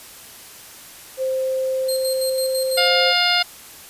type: tone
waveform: sine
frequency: 523.3 Hz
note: C5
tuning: in tune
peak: -19 dBFS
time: 1.17-3.14 s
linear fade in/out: 50 ms
type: tone with tremolo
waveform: 20% pulse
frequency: 4186 Hz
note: C8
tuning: in tune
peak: -18 dBFS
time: 1.88-2.88 s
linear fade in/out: 10 ms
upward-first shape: square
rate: 6 Hz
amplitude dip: 60%
type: harmonic tone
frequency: 709 Hz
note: F5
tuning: 26 cents sharp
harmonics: 1 / 2 / 3 / 4 / 5 / 6 / 7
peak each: -23 / -23 / -23 / -23 / -23 / -23 / -23 dBFS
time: 2.77-3.43 s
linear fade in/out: 10 ms
effects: white hiss -41 dBFS RMS until 3.89 s + resampled to 32000 Hz